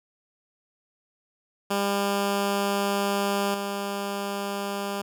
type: tone with level steps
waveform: 10% pulse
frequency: 200 Hz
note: G3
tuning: 35 cents sharp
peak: -15 / -20 dBFS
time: 1.7-5.02 s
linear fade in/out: 10 ms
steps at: 3.54 s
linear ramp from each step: 2 ms
effects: none